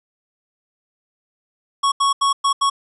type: tone bursts at uneven times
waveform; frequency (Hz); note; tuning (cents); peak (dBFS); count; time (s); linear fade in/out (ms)
square; 1108.7; C#6; 0; -15; 5; 1.83-1.92 / 2-2.13 / 2.21-2.33 / 2.44-2.53 / 2.61-2.7; 10
effects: resampled to 24000 Hz